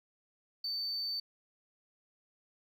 sine tone, 4554 Hz, C#8, 46 cents sharp, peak -32 dBFS, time 0.64-1.2 s, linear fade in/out 5 ms, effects tanh soft clip ceiling -31 dBFS + 12-bit

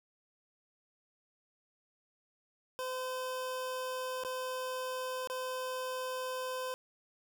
25% pulse tone with dropouts, 512 Hz, C5, 38 cents flat, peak -32 dBFS, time 2.79-6.74 s, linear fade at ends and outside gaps 0 ms, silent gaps 4.236-4.249 / 5.273-5.299 s, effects none

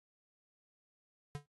square tone with exponential decay, 145 Hz, D3, 22 cents flat, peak -36 dBFS, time 1.35-1.46 s, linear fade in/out 0 ms, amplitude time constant 23 ms, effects noise-tail reverb RT60 0.1 s tail -20 dB re dry + AAC 32 kbps

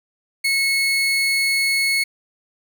30% pulse tone, 2190 Hz, C#7, 22 cents flat, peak -14 dBFS, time 0.44-2.04 s, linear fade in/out 10 ms, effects none

